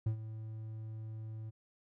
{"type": "tone with ADSR envelope", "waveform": "triangle", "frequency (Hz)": 110, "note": "A2", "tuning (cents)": 0, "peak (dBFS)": -26, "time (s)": [0.06, 1.51], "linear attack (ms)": 7, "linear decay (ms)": 93, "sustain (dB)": -13, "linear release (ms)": 22, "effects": []}